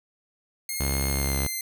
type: tone with pitch glide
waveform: 5% pulse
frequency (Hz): 2139 to 2081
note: C7 to C7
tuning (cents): +38 to -10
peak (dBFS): -19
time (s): 0.69-1.61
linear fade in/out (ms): 2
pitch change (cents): -48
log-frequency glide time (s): 1.11-1.39
type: tone with vibrato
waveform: sawtooth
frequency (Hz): 68.6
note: C#2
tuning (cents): -17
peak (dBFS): -21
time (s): 0.8-1.47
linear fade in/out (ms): 5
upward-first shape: square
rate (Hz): 11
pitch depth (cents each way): 17
effects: none